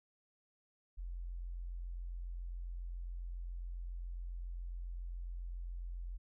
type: tone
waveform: sine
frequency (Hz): 43.65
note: F1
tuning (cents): 0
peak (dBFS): -40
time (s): 0.97-6.18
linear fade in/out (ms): 20
effects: none